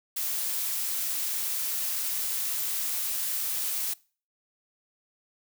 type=noise; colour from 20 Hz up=blue; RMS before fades=-30 dBFS; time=0.16-3.94 s; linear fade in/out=10 ms; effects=noise-tail reverb RT60 0.4 s tail -23 dB re dry